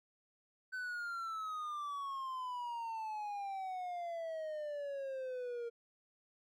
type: exponential sweep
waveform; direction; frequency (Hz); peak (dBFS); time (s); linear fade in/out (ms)
triangle; down; 1526 to 464.8; -37; 0.72-5.7; 20
effects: none